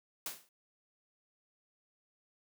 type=noise with exponential decay; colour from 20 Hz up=white; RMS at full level=-36 dBFS; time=0.26-0.49 s; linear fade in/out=2 ms; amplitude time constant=50 ms; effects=high-pass 150 Hz 12 dB/octave